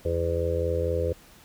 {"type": "harmonic tone", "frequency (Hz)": 84.2, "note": "E2", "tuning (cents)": 37, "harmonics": [1, 2, 4, 5, 6, 7], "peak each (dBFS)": [-28, -38, -35, -31, -27, -37], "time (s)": [0.05, 1.13], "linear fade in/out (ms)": 5, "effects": ["pink hiss -53 dBFS RMS until 1.44 s"]}